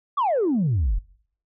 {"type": "exponential sweep", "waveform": "sine", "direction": "down", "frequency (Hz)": [1200, 38.55], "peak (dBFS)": -17, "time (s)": [0.17, 0.99], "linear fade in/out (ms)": 10, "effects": ["noise-tail reverb RT60 0.6 s tail -23 dB re dry", "tanh soft clip ceiling -16 dBFS"]}